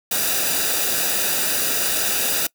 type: noise with comb filter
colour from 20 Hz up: white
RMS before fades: -21 dBFS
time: 0.11-2.47 s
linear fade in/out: 5 ms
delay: 0.93 ms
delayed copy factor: -0.65
effects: noise-tail reverb RT60 0.1 s tail -23 dB re dry